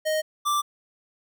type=tone pair in turn; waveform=square; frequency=622.3 / 1174.7 Hz; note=D#5 / D6; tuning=0 / 0 cents; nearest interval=major seventh; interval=1100 cents; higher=second; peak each=-23 / -22 dBFS; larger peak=second; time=0.05-0.22 / 0.45-0.62 s; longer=neither; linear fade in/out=20 ms; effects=none